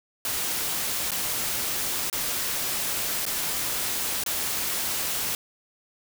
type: noise with dropouts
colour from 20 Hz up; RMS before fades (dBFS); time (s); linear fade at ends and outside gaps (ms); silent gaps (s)
white; -28; 0.25-5.35; 1; 1.108-1.117 / 2.099-2.128 / 3.254-3.264 / 4.237-4.262
effects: none